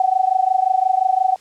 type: tone with amplitude modulation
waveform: sine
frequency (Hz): 753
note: F#5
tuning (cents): +30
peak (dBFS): -10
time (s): 0-1.36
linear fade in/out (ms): 2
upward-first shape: sine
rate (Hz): 25.7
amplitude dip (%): 90
effects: white hiss -50 dBFS RMS until 1.4 s + low-pass 7000 Hz 12 dB/octave